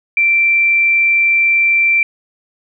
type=tone; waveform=sine; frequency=2349 Hz; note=D7; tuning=in tune; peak=-9 dBFS; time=0.17-2.03 s; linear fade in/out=2 ms; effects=none